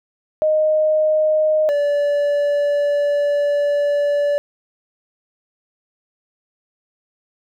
sine / triangle tone pair in turn, 619 / 578.2 Hz, D#5 / D5, -9 / -27 cents, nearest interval minor second, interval 118 cents, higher first, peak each -13 dBFS, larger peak neither, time 0.42-1.69 / 1.69-4.38 s, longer second, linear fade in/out 0 ms, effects none

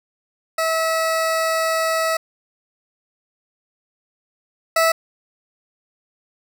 20% pulse tone pair in turn, 648 / 653.6 Hz, E5 / E5, -30 / -15 cents, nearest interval unison, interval 15 cents, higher second, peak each -13 / -9 dBFS, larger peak second, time 0.58-2.17 / 4.76-4.92 s, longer first, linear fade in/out 5 ms, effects none

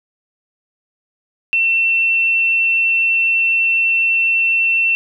sine tone, 2696 Hz, E7, 38 cents sharp, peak -12 dBFS, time 1.53-4.95 s, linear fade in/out 0 ms, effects 9-bit

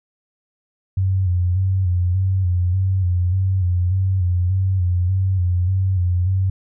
sine tone with vibrato, 92 Hz, F#2, 9 cents flat, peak -15 dBFS, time 0.97-6.5 s, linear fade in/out 5 ms, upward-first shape square, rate 1.7 Hz, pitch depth 54 cents each way, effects none

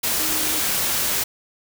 sine tone in noise, 310.7 Hz, D#4, 2 cents flat, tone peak -33 dBFS, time 0.19-0.6 s, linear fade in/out 10 ms, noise white, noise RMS -22 dBFS, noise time 0.03-1.24 s, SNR -14 dB, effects none

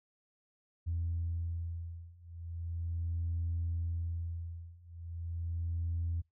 sine beating tone pair, 84.1 / 84.48 Hz, E2 / E2, +35 / +43 cents, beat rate 0.38 Hz, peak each -37 / -36 dBFS, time 0.86-6.22 s, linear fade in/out 20 ms, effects noise-tail reverb RT60 0.2 s tail -25 dB re dry + tanh soft clip ceiling -27 dBFS

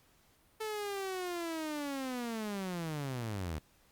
sawtooth linear sweep, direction down, 440 to 72.5 Hz, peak -32 dBFS, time 0.6-3.59 s, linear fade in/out 10 ms, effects pink hiss -67 dBFS RMS until 3.91 s + Opus 48 kbps

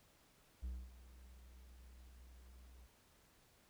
triangle tone with ADSR envelope, 62 Hz, B1, 7 cents sharp, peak -38 dBFS, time 0.62-2.87 s, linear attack 23 ms, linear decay 250 ms, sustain -17 dB, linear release 14 ms, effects pink hiss -70 dBFS RMS until 3.69 s

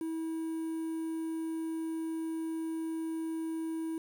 triangle tone with quantisation, 323.4 Hz, E4, 33 cents flat, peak -31 dBFS, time 0.01-3.98 s, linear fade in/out 2 ms, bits 9, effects none

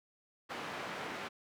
white band-pass noise, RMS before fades -42 dBFS, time 0.49-1.29 s, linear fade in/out 20 ms, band 160 to 1800 Hz, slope 12 dB/octave, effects none

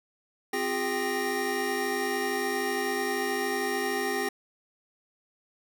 square tone cluster, 258.9 / 354 / 407.1 / 786 / 1861 Hz, C4 / F4 / G#4 / G5 / A#6, -18 / +23 / -35 / +4 / -3 cents, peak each -37 / -36 / -32 / -35 / -34 dBFS, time 0.53-4.29 s, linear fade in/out 5 ms, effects none

